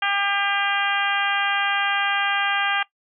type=harmonic tone; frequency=400 Hz; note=G4; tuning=35 cents sharp; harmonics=2 / 3 / 4 / 5 / 6 / 7 / 8; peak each=-26 / -27 / -25 / -29 / -29 / -28 / -29 dBFS; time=0.02-2.83 s; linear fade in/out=5 ms; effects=noise-tail reverb RT60 0.1 s tail -19 dB re dry